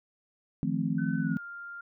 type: chord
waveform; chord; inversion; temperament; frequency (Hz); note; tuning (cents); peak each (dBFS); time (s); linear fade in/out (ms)
sine; F dominant seventh; third; just; 157.15 / 174.61 / 218.3 / 261.9; Eb3 / F3 / A3 / C4; +18 / 0 / -13 / +2; -32; 0.63-1.37; 0
type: tone with pitch glide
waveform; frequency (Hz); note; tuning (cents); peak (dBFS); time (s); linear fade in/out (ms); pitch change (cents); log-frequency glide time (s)
sine; 1515 to 1397.3; F#6 to F6; +40 to 0; -39; 0.98-1.81; 5; -140; 1.19-1.42
effects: none